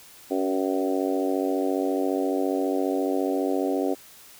harmonic tone with a mistuned harmonic, 94.6 Hz, F#2, 39 cents sharp, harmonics 3 / 4 / 5 / 6 / 7 / 8, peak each -26 / -28 / -30 / -32 / -33 / -34 dBFS, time 0.3-3.95 s, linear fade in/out 20 ms, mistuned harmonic 3, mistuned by -17 cents, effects white hiss -49 dBFS RMS until 4.39 s

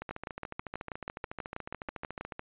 two click trains, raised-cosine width 0.5 ms, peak -23 / -21 dBFS, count 34 / 14, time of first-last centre 0.02-2.394 / 0.11-2.21 s, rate 13.9 / 6.19 Hz, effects resampled to 8000 Hz

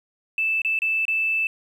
triangle tone with dropouts, 2637 Hz, E7, in tune, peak -16 dBFS, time 0.38-1.47 s, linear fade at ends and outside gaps 2 ms, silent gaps 0.618-0.648 / 0.79-0.819 / 1.053-1.081 s, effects tanh soft clip ceiling -18 dBFS

